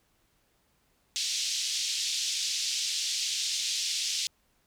white band-pass noise, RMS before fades -31 dBFS, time 1.16-4.27 s, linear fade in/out 0 ms, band 3000 to 6400 Hz, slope 24 dB/octave, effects pink hiss -70 dBFS RMS until 4.66 s

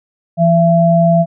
sine tone pair together, 168.2 / 672.8 Hz, E3 / E5, +35 / +35 cents, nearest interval 2 octaves, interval 2400 cents, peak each -10 dBFS, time 0.37-1.26 s, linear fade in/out 50 ms, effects none

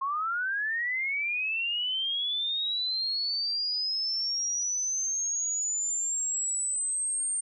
sine linear sweep, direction up, 1061 to 8750 Hz, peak -27 dBFS, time 0.01-7.41 s, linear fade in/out 10 ms, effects none

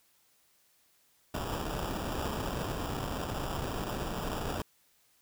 pink noise with sample-and-hold, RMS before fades -35 dBFS, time 1.34-4.62 s, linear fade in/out 2 ms, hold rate 2100 Hz, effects white hiss -68 dBFS RMS until 5.21 s

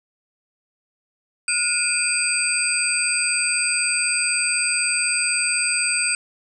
sine tone cluster, 1434 / 2440 / 2596 / 4742 / 8220 Hz, F6 / D#7 / E7 / D8 / C9, +45 / -34 / -27 / +16 / -32 cents, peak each -28 / -24 / -29 / -27 / -22 dBFS, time 1.48-6.15 s, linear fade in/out 2 ms, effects none

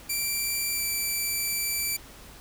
5% pulse tone with pitch glide, 2349 to 2331 Hz, D7 to D7, 0 to -14 cents, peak -17 dBFS, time 0.09-1.97 s, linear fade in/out 10 ms, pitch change -14 cents, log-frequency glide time 0.73-0.81 s, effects added 50 Hz sine -52 dBFS peak until 2.4 s + pink hiss -48 dBFS RMS until 2.4 s

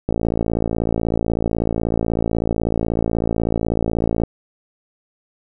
click train, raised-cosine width 2 ms, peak -6 dBFS, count 234, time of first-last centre 0.09-4.236 s, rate 56.2 Hz, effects none

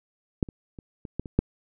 clicks, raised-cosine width 3 ms, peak -9 / -26 / -28 / -24 / -15 / -24 / -6 dBFS, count 7, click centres 0.428 / 0.488 / 0.788 / 1.052 / 1.196 / 1.258 / 1.39 s, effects none

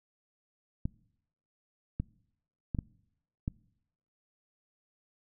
clicks, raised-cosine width 5 ms, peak -19 dBFS, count 5, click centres 0.855 / 2 / 2.748 / 2.788 / 3.479 s, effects noise-tail reverb RT60 0.8 s tail -24 dB re dry

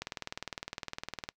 click train, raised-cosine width 0.2 ms, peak -19 dBFS, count 26, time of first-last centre 0.02-1.289 s, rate 19.7 Hz, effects noise-tail reverb RT60 0.1 s tail -24 dB re dry

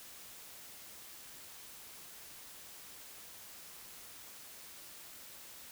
silence, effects white hiss -52 dBFS RMS until 5.71 s

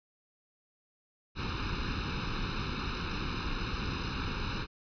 pink noise with comb filter, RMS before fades -34 dBFS, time 1.35-4.67 s, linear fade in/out 50 ms, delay 0.76 ms, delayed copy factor +0.9, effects resampled to 11025 Hz

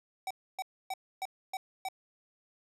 square tone bursts, 762 Hz, G5, 49 cents flat, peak -34 dBFS, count 6, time 0.27-1.886 s, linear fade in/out 2 ms, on 36 ms, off 280 ms, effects resampled to 32000 Hz + 11-bit

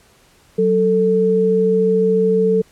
sine tone pair together, 186.3 / 443.1 Hz, F#3 / A4, +12 / +12 cents, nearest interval octave + minor third, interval 1500 cents, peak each -18 / -13 dBFS, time 0.58-2.62 s, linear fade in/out 10 ms, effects pink hiss -52 dBFS RMS until 2.71 s + low-pass 12000 Hz 12 dB/octave

